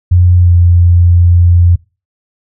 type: tone with pitch glide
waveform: sine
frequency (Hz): 89 to 87.12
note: F2 to F2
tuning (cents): +33 to -4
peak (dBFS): -3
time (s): 0.11-1.76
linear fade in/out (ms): 10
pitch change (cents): -37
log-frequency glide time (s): 0.41-0.51
effects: noise-tail reverb RT60 0.3 s tail -24 dB re dry